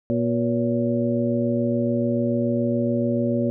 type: harmonic tone with a mistuned harmonic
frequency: 120 Hz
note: B2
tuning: 49 cents flat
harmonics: 1 / 2 / 3 / 4 / 5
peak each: -27 / -22 / -28 / -31 / -26 dBFS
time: 0.1-3.5 s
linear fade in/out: 0 ms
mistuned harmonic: 5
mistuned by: -98 cents
effects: none